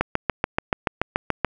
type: click train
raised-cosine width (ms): 0.5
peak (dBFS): -4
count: 11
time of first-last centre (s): 0.01-1.447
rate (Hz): 6.96
effects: none